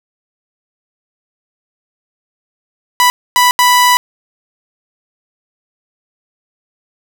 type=tone bursts at uneven times; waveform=sawtooth; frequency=987.8 Hz; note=B5; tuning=in tune; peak=-3 dBFS; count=3; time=3-3.1 / 3.36-3.51 / 3.59-3.97 s; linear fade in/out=0 ms; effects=none